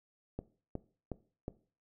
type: click train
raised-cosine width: 2 ms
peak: -24 dBFS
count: 4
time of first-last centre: 0.39-1.481 s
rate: 2.75 Hz
effects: noise-tail reverb RT60 0.4 s tail -18 dB re dry